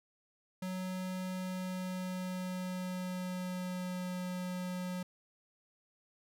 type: tone with pitch glide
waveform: square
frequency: 185 to 181.61 Hz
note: F#3 to F#3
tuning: 0 to -32 cents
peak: -37 dBFS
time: 0.62-5.03 s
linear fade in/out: 5 ms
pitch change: -32 cents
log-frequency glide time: 1.32-4.18 s
effects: none